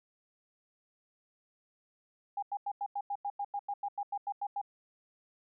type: tone bursts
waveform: sine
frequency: 810 Hz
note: G#5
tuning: 43 cents flat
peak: -32 dBFS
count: 16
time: 2.37-4.615 s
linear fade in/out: 5 ms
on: 55 ms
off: 91 ms
effects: none